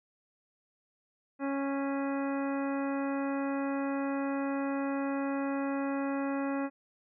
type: harmonic tone with a mistuned harmonic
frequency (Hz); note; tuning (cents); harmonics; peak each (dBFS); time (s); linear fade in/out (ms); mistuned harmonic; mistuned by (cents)
276.1; C#4; -7; 1 / 2 / 3 / 4 / 5 / 6 / 7 / 9; -31 / -37 / -41 / -43 / -45 / -47 / -48 / -50; 1.39-6.7; 50; 7; +27
effects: none